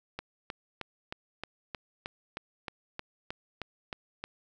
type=click train; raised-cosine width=0.3 ms; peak=-20 dBFS; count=14; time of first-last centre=0.19-4.24 s; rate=3.21 Hz; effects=none